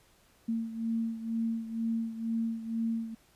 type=beating tone pair; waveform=sine; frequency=226.7 / 228.8 Hz; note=A#3 / A#3; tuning=-48 / -32 cents; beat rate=2.1 Hz; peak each=-31 / -36 dBFS; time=0.48-3.15 s; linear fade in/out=10 ms; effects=pink hiss -64 dBFS RMS until 3.35 s + resampled to 32000 Hz